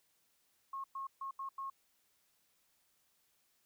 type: tone bursts at uneven times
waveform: sine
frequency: 1085 Hz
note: C#6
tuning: 37 cents flat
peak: -39 dBFS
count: 5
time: 0.73-0.84 / 0.95-1.07 / 1.21-1.31 / 1.39-1.49 / 1.58-1.7 s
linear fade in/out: 5 ms
effects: white hiss -75 dBFS RMS until 3.65 s